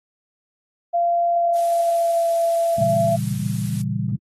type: tone with pitch glide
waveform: sine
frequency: 689 to 673.3 Hz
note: F5 to E5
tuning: -24 to +36 cents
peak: -16 dBFS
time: 0.93-3.17 s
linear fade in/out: 20 ms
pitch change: -40 cents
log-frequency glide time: 1.31-2.3 s
type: noise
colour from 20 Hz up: blue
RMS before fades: -36 dBFS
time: 1.55-3.82 s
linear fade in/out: 5 ms
type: chord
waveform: sine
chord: A# diminished seventh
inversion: none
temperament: equal with one note detuned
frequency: 116.54 / 138.59 / 164.81 / 196.91 Hz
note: A#2 / C#3 / E3 / G3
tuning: 0 / 0 / 0 / +8 cents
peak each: -25 / -27 / -28 / -26 dBFS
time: 2.78-4.16 s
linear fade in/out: 5 ms
effects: AAC 32 kbps